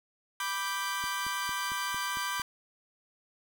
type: chord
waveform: sawtooth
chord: G major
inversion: first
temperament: equal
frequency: 987.8 / 1174.7 / 1568 Hz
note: B5 / D6 / G6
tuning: 0 / 0 / 0 cents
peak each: -32 dBFS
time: 0.4-2.42 s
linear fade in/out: 2 ms
type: click train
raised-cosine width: 3 ms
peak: -34 dBFS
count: 7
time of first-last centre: 1.04-2.397 s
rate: 4.42 Hz
effects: none

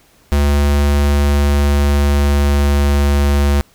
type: tone with pitch glide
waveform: square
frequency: 71.9 to 71.28 Hz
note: D2 to C#2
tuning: -36 to +49 cents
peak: -11 dBFS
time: 0.32-3.61 s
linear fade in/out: 0 ms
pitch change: -15 cents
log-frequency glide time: 0.86-3.05 s
effects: pink hiss -51 dBFS RMS until 3.74 s

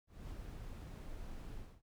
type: noise with ADSR envelope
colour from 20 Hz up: brown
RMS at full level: -45 dBFS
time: 0.07-1.82 s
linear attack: 230 ms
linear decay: 36 ms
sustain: -2 dB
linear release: 270 ms
effects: none

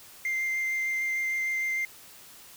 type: tone with vibrato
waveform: sine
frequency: 2093 Hz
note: C7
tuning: in tune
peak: -24 dBFS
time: 0.25-1.85 s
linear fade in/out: 2 ms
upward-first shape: sine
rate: 6.6 Hz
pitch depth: 9 cents each way
effects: tanh soft clip ceiling -25 dBFS + white hiss -50 dBFS RMS until 2.56 s

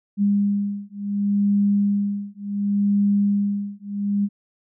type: beating tone pair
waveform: sine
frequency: 202 / 202.69 Hz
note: G#3 / G#3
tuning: -48 / -42 cents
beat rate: 0.69 Hz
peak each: -21 dBFS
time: 0.17-4.29 s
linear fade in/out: 50 ms
effects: none

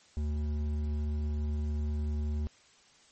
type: tone with hard clipping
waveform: triangle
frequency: 74.8 Hz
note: D2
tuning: 32 cents sharp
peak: -31 dBFS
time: 0.17-2.47 s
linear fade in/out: 0 ms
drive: 12 dB
effects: white hiss -61 dBFS RMS until 3.11 s + MP3 32 kbps

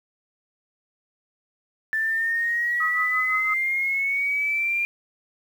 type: exponential sweep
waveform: sine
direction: up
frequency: 1760 to 2400 Hz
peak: -21 dBFS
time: 1.93-4.85 s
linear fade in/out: 0 ms
type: tone with tremolo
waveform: sine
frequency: 1265 Hz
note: D#6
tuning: 28 cents sharp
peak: -22 dBFS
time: 2.8-3.54 s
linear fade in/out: 5 ms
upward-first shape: triangle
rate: 5.9 Hz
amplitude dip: 85%
effects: 8-bit

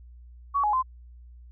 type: tone with pitch steps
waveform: sine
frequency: 1126 / 839 / 1035 Hz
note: C#6 / G#5 / C6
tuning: +27 / +17 / -19 cents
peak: -21 dBFS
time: 0.54-0.828 s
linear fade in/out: 20 ms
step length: 96 ms
effects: added 60 Hz sine -45 dBFS peak until 1.51 s

